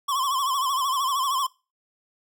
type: tone with vibrato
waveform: square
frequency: 1080 Hz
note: C#6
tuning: 45 cents flat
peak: -23 dBFS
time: 0.08-1.47 s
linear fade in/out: 10 ms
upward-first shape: sine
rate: 13 Hz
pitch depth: 100 cents each way
effects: noise-tail reverb RT60 0.3 s tail -22 dB re dry